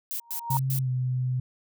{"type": "noise bursts", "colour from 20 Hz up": "violet", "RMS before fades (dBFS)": -32, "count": 4, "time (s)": [0.11, 0.788], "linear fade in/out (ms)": 0, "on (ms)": 87, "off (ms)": 110}
{"type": "tone with exponential growth", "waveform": "sine", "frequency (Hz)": 935, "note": "A#5", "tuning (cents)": 5, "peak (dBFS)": -22, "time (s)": [0.17, 0.57], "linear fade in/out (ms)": 1, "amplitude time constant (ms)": 86}
{"type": "tone with pitch glide", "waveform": "sine", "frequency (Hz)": [132.7, 127.07], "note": ["C3", "B2"], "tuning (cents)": [25, 50], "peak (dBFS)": -24, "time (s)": [0.5, 1.4], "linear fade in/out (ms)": 5, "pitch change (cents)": -75, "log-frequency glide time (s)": [0.8, 0.89]}
{"effects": []}